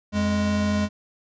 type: tone pair together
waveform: square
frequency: 87.02 / 207.7 Hz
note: F2 / G#3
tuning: -6 / 0 cents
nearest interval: octave + minor third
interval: 1506 cents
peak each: -28 / -22 dBFS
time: 0.12-0.89 s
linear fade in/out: 50 ms
effects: resampled to 16000 Hz